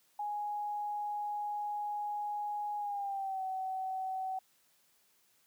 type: tone with pitch glide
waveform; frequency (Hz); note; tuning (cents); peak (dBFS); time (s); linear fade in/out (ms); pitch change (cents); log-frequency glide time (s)
sine; 830.6 to 757.3; G#5 to F#5; 0 to +40; -34; 0.19-4.39; 5; -160; 2.78-3.43
effects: white hiss -70 dBFS RMS until 5.46 s + high-pass 100 Hz 12 dB/octave

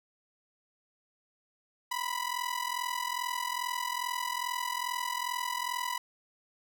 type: ring-modulated tone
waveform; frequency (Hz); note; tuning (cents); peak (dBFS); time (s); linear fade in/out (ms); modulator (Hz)
sawtooth; 987.8; B5; 0; -25; 1.91-5.98; 5; 21.2
effects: none

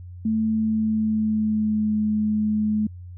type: tone with pitch glide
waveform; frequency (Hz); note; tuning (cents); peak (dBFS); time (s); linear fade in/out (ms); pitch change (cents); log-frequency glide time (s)
sine; 220 to 213.2; A3 to G#3; 0 to +46; -19; 0.25-2.87; 5; -54; 0.45-1.96
effects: added 89 Hz sine -36 dBFS peak until 3.17 s

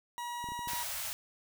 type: tone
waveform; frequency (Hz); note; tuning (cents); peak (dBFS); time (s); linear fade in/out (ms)
40% pulse; 959; A#5; +49; -36; 0.18-0.83; 0
type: clicks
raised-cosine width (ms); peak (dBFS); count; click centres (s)
3; -35; 6; 0.442 / 0.488 / 0.52 / 0.592 / 0.674 / 0.734
type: band-stop noise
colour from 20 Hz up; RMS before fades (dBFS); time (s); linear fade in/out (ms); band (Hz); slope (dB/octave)
white; -38; 0.68-1.13; 0; 140 to 560; 96
effects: none

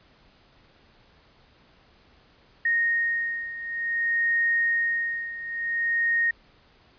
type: beating tone pair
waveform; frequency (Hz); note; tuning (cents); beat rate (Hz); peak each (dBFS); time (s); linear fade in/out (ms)
sine; 1859 / 1859.55; A#6 / A#6; -5 / -5; 0.55; -24 / -28; 2.65-6.31; 5
effects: pink hiss -58 dBFS RMS until 6.98 s + resampled to 11025 Hz

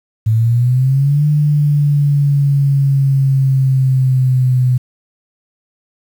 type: exponential two-way sweep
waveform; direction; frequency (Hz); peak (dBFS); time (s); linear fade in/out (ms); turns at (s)
sine; up then down; 108.6 to 149.7 to 125.7; -9; 0.26-4.78; 10; 1.26
effects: 7-bit

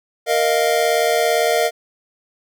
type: chord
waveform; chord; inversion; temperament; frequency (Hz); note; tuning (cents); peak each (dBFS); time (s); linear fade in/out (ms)
square; Bb suspended fourth; none; just; 466.2 / 621.6 / 699.2; Bb4 / Eb5 / F5; 0 / -2 / +2; -20; 0.26-1.71; 50
effects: none

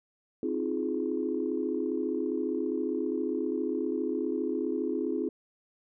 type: chord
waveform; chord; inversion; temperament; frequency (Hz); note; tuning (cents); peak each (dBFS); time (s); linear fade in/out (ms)
sine; F minor seventh; second; just; 261.9 / 314.3 / 349.2 / 419.1; C4 / Eb4 / F4 / Ab4; +2 / +18 / 0 / +16; -33; 0.43-5.29; 2
effects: tanh soft clip ceiling -17 dBFS

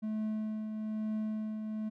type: tone with tremolo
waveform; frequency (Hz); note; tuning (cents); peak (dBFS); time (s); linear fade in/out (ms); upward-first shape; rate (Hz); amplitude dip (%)
triangle; 216.1; A3; -31; -29; 0.02-1.9; 20; triangle; 1.1; 45
effects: none

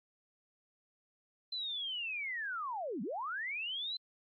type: linear two-way sweep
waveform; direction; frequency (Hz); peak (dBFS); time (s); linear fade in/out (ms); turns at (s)
sine; down then up; 4100 to 174.61 to 4100; -36; 1.52-3.97; 5; 3.02
effects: AAC 32 kbps

